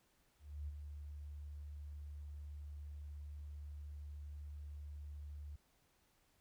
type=tone with ADSR envelope; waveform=sine; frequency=73.42 Hz; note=D2; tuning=in tune; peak=-40 dBFS; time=0.39-5.56 s; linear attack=290 ms; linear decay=28 ms; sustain=-6 dB; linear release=5 ms; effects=pink hiss -75 dBFS RMS until 6.4 s